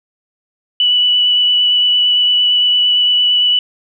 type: tone with vibrato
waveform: sine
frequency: 2960 Hz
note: F#7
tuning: in tune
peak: -9 dBFS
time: 0.8-3.59 s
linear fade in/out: 2 ms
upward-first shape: sine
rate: 8.8 Hz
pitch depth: 11 cents each way
effects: none